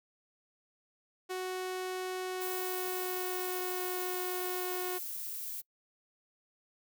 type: tone with pitch glide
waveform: sawtooth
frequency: 370 to 364.3 Hz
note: F#4 to F#4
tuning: 0 to -27 cents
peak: -31 dBFS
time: 1.29-4.99 s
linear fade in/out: 20 ms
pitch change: -27 cents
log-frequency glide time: 2.22-4.19 s
type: noise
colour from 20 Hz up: violet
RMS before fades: -40 dBFS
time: 2.4-5.62 s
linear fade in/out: 20 ms
effects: noise-tail reverb RT60 0.1 s tail -25 dB re dry